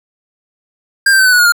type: tone with pitch steps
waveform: square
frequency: 1600 / 1566.2 / 1533.1 / 1500.6 / 1468.9 / 1437.8 / 1407.4 Hz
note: G6 / G6 / G6 / F#6 / F#6 / F6 / F6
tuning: +35 / -2 / -39 / +24 / -13 / +50 / +13 cents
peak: -7 dBFS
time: 1.06-1.522 s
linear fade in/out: 5 ms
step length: 66 ms
effects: none